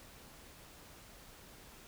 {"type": "silence", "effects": ["pink hiss -56 dBFS RMS until 1.87 s"]}